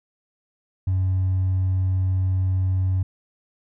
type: tone with hard clipping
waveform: triangle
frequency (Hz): 93.5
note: F#2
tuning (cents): +19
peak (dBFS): -18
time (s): 0.87-3.03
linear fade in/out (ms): 5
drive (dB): 2
effects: none